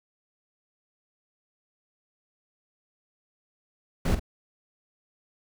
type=noise with echo; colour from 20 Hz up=brown; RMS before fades=-23 dBFS; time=4.05-4.15 s; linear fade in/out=5 ms; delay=46 ms; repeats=1; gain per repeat=-10 dB; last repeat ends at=4.196 s; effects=none